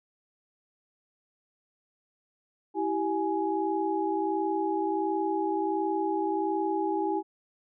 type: tone cluster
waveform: sine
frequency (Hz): 327.5 / 388.9 / 836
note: E4 / G4 / G#5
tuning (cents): -11 / -14 / +11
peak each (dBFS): -30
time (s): 2.74-7.23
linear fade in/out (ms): 50
effects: none